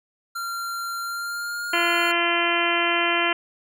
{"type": "tone with pitch glide", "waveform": "square", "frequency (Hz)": [1379, 1426], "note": ["F6", "F6"], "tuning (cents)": [-22, 36], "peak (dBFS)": -28, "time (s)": [0.35, 2.12], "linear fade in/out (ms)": 10, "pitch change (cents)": 58, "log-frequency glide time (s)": [1.01, 1.79]}
{"type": "harmonic tone", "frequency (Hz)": 342.9, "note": "F4", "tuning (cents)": -32, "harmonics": [1, 2, 3, 4, 5, 6, 7, 8, 9], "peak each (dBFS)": [-28, -28, -28, -28, -28, -28, -28, -28, -28], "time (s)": [1.73, 3.33], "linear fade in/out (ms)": 5}
{"effects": []}